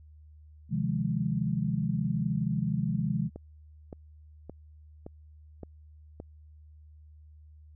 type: chord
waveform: sine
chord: F minor seventh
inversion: second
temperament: equal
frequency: 130.81 / 155.56 / 174.61 / 207.7 Hz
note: C3 / Eb3 / F3 / Ab3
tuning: 0 / 0 / 0 / 0 cents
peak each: -32 dBFS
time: 0.69-3.3 s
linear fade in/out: 50 ms
type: click train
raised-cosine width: 2 ms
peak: -27 dBFS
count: 6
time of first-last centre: 3.36-6.201 s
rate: 1.76 Hz
effects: added 76 Hz sine -50 dBFS peak until 7.75 s